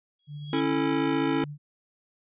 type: tone with exponential growth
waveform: sine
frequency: 3311 Hz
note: G#7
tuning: 6 cents flat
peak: -34 dBFS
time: 0.19-0.6 s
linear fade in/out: 5 ms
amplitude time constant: 88 ms
type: tone with tremolo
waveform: sine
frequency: 146.83 Hz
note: D3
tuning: in tune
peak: -34 dBFS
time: 0.27-1.58 s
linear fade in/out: 50 ms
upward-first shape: triangle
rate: 14 Hz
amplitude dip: 25%
type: chord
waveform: square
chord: A major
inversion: first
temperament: just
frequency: 275 / 330 / 440 Hz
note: C#4 / E4 / A4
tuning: -14 / +2 / 0 cents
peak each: -27 / -28 / -32 dBFS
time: 0.53-1.44 s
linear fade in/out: 2 ms
effects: resampled to 8000 Hz